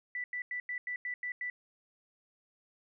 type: tone bursts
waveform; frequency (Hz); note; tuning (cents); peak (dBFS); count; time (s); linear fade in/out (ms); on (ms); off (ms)
sine; 1975.5; B6; 0; -34; 8; 0.15-1.5; 2; 90; 90
effects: none